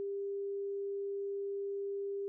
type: tone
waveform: sine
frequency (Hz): 398.5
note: G4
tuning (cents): +28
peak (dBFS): -35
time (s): 0-2.28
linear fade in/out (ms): 0
effects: none